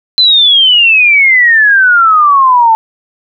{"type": "exponential sweep", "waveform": "sine", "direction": "down", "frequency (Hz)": [4100, 880], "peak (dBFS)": -3, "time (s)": [0.18, 2.75], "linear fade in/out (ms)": 0, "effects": []}